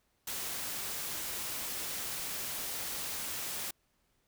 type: noise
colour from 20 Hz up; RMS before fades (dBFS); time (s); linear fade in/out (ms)
white; -38; 0.27-3.71; 5
effects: pink hiss -75 dBFS RMS until 4.27 s